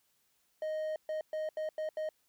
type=tone bursts at uneven times; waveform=triangle; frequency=622.3 Hz; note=D#5; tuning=in tune; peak=-31 dBFS; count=6; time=0.62-0.96 / 1.09-1.21 / 1.33-1.49 / 1.57-1.69 / 1.78-1.89 / 1.97-2.09 s; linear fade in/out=2 ms; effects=white hiss -74 dBFS RMS until 2.28 s